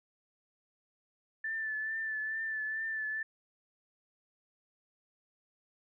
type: tone with vibrato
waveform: sine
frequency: 1760 Hz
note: A6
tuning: in tune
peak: -33 dBFS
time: 1.44-3.23 s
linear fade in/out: 5 ms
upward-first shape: triangle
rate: 2.3 Hz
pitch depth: 36 cents each way
effects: none